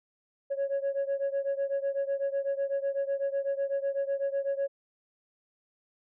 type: beating tone pair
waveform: sine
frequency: 551 / 559 Hz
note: C#5 / C#5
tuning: -11 / +14 cents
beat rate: 8 Hz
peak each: -28 / -30 dBFS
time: 0.5-4.68 s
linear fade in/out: 20 ms
effects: tanh soft clip ceiling -24 dBFS